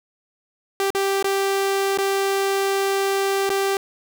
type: tone with dropouts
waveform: sawtooth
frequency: 392 Hz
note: G4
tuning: in tune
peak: -15 dBFS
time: 0.8-3.77 s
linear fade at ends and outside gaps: 1 ms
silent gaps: 0.904-0.949 / 1.226-1.243 / 1.975-1.985 / 3.493-3.501 s
effects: 9-bit